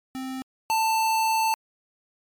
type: tone pair in turn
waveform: square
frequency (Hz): 261.6 / 887.8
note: C4 / A5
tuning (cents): 0 / +15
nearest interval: octave + major sixth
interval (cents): 2115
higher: second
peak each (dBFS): -31 / -21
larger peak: second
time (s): 0.15-0.42 / 0.7-1.54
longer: second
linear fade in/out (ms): 0
effects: MP3 96 kbps